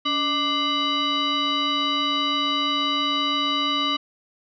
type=tone with frequency modulation; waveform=sine; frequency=2077 Hz; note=C7; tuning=13 cents flat; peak=-20 dBFS; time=0.05-3.97 s; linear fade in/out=10 ms; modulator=897 Hz; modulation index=2; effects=none